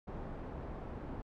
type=low-pass noise; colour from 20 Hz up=pink; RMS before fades=-43 dBFS; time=0.07-1.22 s; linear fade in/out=10 ms; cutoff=890 Hz; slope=12 dB/octave; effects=MP3 96 kbps